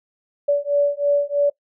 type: beating tone pair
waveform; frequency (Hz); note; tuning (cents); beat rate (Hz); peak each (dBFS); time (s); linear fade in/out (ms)
sine; 573 / 576.1; D5 / D5; -43 / -33; 3.1; -19; 0.48-1.5; 10
effects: noise-tail reverb RT60 0.1 s tail -21 dB re dry